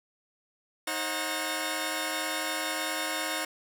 10% pulse tone cluster, 314.2 / 538 / 730 / 1828 Hz, D#4 / C5 / F#5 / A#6, +17 / +48 / -24 / -34 cents, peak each -27 dBFS, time 0.87-3.45 s, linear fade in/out 5 ms, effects none

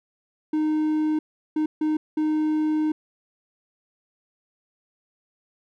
triangle tone bursts at uneven times, 308.4 Hz, D#4, 15 cents flat, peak -18 dBFS, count 4, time 0.53-1.19 / 1.56-1.66 / 1.81-1.97 / 2.17-2.92 s, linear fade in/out 5 ms, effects none

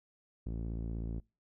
sawtooth tone with low-pass filter, 56.2 Hz, A1, 37 cents sharp, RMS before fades -38 dBFS, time 0.46-1.2 s, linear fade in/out 5 ms, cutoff 300 Hz, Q 1.1, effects noise-tail reverb RT60 0.3 s tail -26 dB re dry

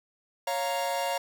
45% pulse chord, Bb minor, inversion first, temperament equal, 554.4 / 698.5 / 932.3 Hz, Db5 / F5 / Bb5, 0 / 0 / 0 cents, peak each -32 dBFS, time 0.47-1.18 s, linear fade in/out 5 ms, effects none

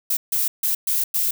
violet noise bursts at uneven times, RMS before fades -21 dBFS, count 5, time 0.1-0.17 / 0.32-0.48 / 0.63-0.75 / 0.87-1.04 / 1.14-1.31 s, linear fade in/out 5 ms, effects none

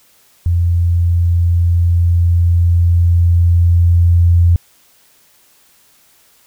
sine tone with level ramp, 86.1 Hz, F2, 24 cents flat, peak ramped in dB -10 to -6 dBFS, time 0.46-4.56 s, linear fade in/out 0 ms, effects white hiss -51 dBFS RMS until 6.46 s

